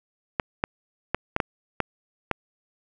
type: clicks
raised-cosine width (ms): 0.5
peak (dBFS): -7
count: 7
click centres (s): 0.398 / 0.639 / 1.146 / 1.364 / 1.402 / 1.803 / 2.313
effects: none